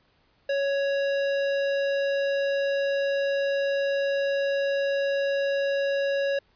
sine tone with hard clipping, 556 Hz, C#5, 5 cents sharp, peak -25 dBFS, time 0.49-6.39 s, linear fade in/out 5 ms, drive 16 dB, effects pink hiss -65 dBFS RMS until 6.55 s + resampled to 11025 Hz

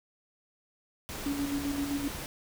pink noise, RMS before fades -39 dBFS, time 1.09-2.26 s, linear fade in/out 0 ms
sine tone with tremolo, 283.2 Hz, C#4, 37 cents sharp, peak -28 dBFS, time 1.26-2.08 s, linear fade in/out 2 ms, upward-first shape square, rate 7.7 Hz, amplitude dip 45%
effects none

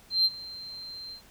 sine tone with ADSR envelope, 4143 Hz, C8, 18 cents flat, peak -17 dBFS, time 0.1-1.22 s, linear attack 150 ms, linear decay 41 ms, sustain -21 dB, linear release 96 ms, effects tanh soft clip ceiling -15 dBFS + pink hiss -56 dBFS RMS until 1.3 s

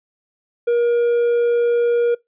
triangle tone, 474.8 Hz, A#4, 32 cents sharp, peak -12 dBFS, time 0.67-2.15 s, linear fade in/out 10 ms, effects noise-tail reverb RT60 0.2 s tail -25 dB re dry + resampled to 8000 Hz

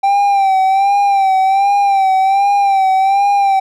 triangle tone with vibrato, 784 Hz, G5, in tune, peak -7 dBFS, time 0.03-3.6 s, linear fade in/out 10 ms, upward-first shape sine, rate 1.3 Hz, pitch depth 53 cents each way, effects none

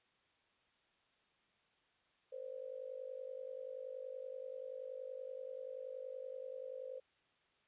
sine tone with amplitude modulation, 519 Hz, C5, 14 cents flat, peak -40 dBFS, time 2.32-7 s, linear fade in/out 10 ms, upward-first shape sine, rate 50.5 Hz, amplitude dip 85%, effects white hiss -75 dBFS RMS until 7.67 s + resampled to 8000 Hz

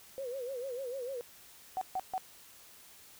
sine tone with vibrato, 513 Hz, C5, 34 cents flat, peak -36 dBFS, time 0.18-1.21 s, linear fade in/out 0 ms, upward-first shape sine, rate 6.7 Hz, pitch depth 130 cents each way
sine tone bursts, 752 Hz, F#5, 28 cents sharp, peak -31 dBFS, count 3, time 1.77-2.179 s, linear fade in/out 0 ms, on 43 ms, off 140 ms
effects white hiss -56 dBFS RMS until 3.19 s

